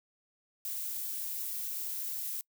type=noise; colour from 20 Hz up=violet; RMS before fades=-37 dBFS; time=0.65-2.41 s; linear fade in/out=0 ms; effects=noise-tail reverb RT60 0.1 s tail -26 dB re dry